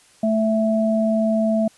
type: tone pair together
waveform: sine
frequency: 220 / 659.3 Hz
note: A3 / E5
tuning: 0 / 0 cents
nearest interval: octave + perfect fifth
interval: 1900 cents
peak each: -18 / -20 dBFS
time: 0.23-1.68 s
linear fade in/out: 5 ms
effects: white hiss -53 dBFS RMS until 1.77 s + resampled to 24000 Hz